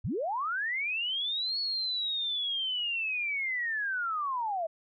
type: linear two-way sweep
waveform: sine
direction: up then down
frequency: 62.2 to 4406 to 627 Hz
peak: -29 dBFS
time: 0.04-4.67 s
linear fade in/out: 10 ms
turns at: 1.59 s
effects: none